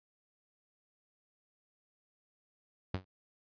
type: tone with exponential decay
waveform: sawtooth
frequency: 93.4 Hz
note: F#2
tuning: 17 cents sharp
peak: -25 dBFS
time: 2.94-3.05 s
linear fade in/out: 5 ms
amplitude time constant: 23 ms
effects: resampled to 11025 Hz